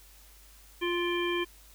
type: harmonic tone with a mistuned harmonic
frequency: 349.2 Hz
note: F4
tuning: in tune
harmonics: 1 / 3 / 5 / 7 / 9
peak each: -29 / -36 / -38 / -36 / -37 dBFS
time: 0.81-1.45 s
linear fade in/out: 20 ms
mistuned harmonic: 7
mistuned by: -49 cents
effects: added 50 Hz sine -55 dBFS peak until 1.74 s + white hiss -57 dBFS RMS until 1.74 s